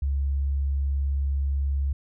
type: tone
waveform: sine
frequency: 69.3 Hz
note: C#2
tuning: in tune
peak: -22 dBFS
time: 0.02-1.93 s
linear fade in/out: 5 ms
effects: none